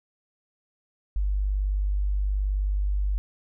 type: tone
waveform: sine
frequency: 49.44 Hz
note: G1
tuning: 15 cents sharp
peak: -22 dBFS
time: 1.16-3.18 s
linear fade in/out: 0 ms
effects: none